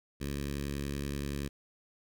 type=tone with notch filter; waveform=10% pulse; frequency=70.6 Hz; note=C#2; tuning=32 cents sharp; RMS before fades=-36 dBFS; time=0.2-1.49 s; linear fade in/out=20 ms; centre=830 Hz; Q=0.65; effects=none